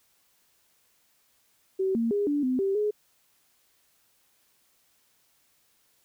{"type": "tone with pitch steps", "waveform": "sine", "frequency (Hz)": [381.3, 230.2, 407.8, 290.4, 255.8, 390.4, 419.8], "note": ["G4", "A#3", "G#4", "D4", "C4", "G4", "G#4"], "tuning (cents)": [-48, -22, -32, -19, -39, -7, 19], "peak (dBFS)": -23, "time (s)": [1.79, 2.91], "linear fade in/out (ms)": 10, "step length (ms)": 160, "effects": ["white hiss -67 dBFS RMS until 6.04 s"]}